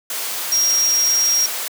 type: tone in noise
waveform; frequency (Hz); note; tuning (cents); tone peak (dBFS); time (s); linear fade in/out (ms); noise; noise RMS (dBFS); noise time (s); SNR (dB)
sine; 5620; F8; +10; -14; 0.52-1.46; 2; white; -25; 0.1-1.68; +8
effects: high-pass 400 Hz 12 dB/octave